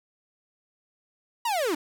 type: linear sweep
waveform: 45% pulse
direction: down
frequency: 978 to 277.2 Hz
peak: -24 dBFS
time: 1.45-1.75 s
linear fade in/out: 5 ms
effects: none